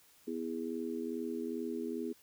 harmonic tone, 82.41 Hz, E2, in tune, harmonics 3 / 4 / 5, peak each -39 / -40 / -40 dBFS, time 0.27-2.13 s, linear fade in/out 10 ms, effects white hiss -64 dBFS RMS until 2.22 s

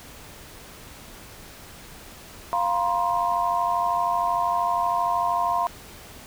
sine chord, F suspended fourth, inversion none, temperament equal with one note detuned, 698.5 / 953.6 / 1046.5 Hz, F5 / Bb5 / C6, 0 / +39 / 0 cents, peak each -25 dBFS, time 2.53-5.67 s, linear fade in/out 0 ms, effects pink hiss -44 dBFS RMS until 6.26 s

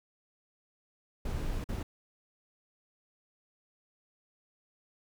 brown noise with dropouts, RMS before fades -34 dBFS, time 1.25-1.83 s, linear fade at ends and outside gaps 5 ms, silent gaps 1.642-1.688 s, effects none

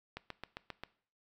click train, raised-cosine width 0.3 ms, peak -25 dBFS, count 6, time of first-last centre 0.17-0.836 s, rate 7.51 Hz, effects noise-tail reverb RT60 0.5 s tail -19 dB re dry

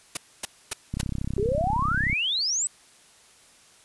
white noise bursts, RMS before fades -27 dBFS, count 4, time 0.15-1.014 s, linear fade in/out 5 ms, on 21 ms, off 260 ms
click train, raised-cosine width 5 ms, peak -17 dBFS, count 40, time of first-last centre 0.94-2.129 s, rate 32.8 Hz
sine exponential sweep, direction up, 380 to 8180 Hz, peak -23 dBFS, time 1.38-2.67 s, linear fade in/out 0 ms
effects white hiss -55 dBFS RMS until 3.84 s + resampled to 24000 Hz

